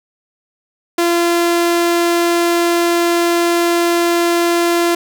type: tone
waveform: sawtooth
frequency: 342.9 Hz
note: F4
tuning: 32 cents flat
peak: -8 dBFS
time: 0.98-4.95 s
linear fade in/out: 5 ms
effects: none